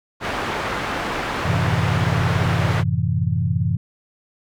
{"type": "low-pass noise", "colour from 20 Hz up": "white", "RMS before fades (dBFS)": -25, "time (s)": [0.2, 2.84], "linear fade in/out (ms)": 50, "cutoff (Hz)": 1600, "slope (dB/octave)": 12}
{"type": "chord", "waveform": "sine", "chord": "F# half-diminished seventh", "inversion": "none", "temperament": "equal", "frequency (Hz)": [92.5, 110, 130.81, 164.81], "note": ["F#2", "A2", "C3", "E3"], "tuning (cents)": [0, 0, 0, 0], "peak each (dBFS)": -23, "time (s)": [1.45, 3.77], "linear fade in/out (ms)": 5}
{"effects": []}